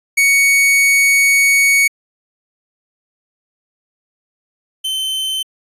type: tone pair in turn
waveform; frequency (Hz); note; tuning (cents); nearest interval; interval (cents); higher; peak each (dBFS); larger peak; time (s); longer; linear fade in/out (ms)
45% pulse; 2230 / 3078; C#7 / G7; +10 / -32; tritone; 558; second; -9 / -17; first; 0.17-1.88 / 4.84-5.43; first; 10
effects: resampled to 32000 Hz